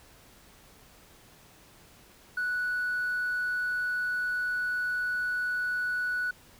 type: tone with hard clipping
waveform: triangle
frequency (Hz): 1476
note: F#6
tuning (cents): -5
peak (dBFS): -27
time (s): 2.37-6.31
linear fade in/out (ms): 5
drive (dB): 2
effects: pink hiss -56 dBFS RMS until 6.59 s